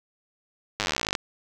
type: slowing click train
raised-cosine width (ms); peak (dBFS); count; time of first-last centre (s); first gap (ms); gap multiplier
0.2; -8; 25; 0.8-1.152; 9; 1.04
effects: none